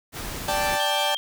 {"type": "noise", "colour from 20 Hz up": "pink", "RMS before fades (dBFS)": -33, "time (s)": [0.12, 0.79], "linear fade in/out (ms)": 50}
{"type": "chord", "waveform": "sawtooth", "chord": "D suspended fourth", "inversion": "none", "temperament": "equal", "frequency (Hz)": [587.3, 784, 880], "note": ["D5", "G5", "A5"], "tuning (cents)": [0, 0, 0], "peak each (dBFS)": -23, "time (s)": [0.48, 1.15], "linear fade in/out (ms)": 5}
{"type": "tone", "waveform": "sine", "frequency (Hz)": 3197, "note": "G7", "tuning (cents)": 33, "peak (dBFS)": -26, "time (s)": [0.8, 1.17], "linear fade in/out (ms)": 0}
{"effects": []}